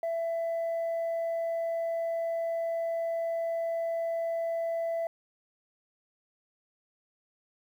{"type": "tone", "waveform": "sine", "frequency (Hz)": 666, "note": "E5", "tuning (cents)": 18, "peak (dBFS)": -26, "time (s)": [0.03, 5.07], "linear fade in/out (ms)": 2, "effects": ["tanh soft clip ceiling -27 dBFS", "10-bit"]}